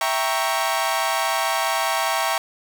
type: chord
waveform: sawtooth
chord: E diminished seventh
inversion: none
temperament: equal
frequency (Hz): 659.3 / 784 / 932.3 / 1108.7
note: E5 / G5 / Bb5 / Db6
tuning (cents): 0 / 0 / 0 / 0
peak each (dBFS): -22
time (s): 0.01-2.38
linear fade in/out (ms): 2
effects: 7-bit